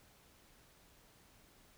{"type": "silence", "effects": ["pink hiss -65 dBFS RMS until 1.77 s"]}